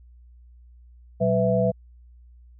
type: tone cluster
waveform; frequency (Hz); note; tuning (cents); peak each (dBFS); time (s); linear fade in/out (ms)
sine; 119.5 / 189.8 / 499.6 / 657; A#2 / F#3 / B4 / E5; +43 / +44 / +20 / -6; -26 / -24 / -23 / -23; 1.2-1.72; 20
effects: added 60 Hz sine -47 dBFS peak until 2.59 s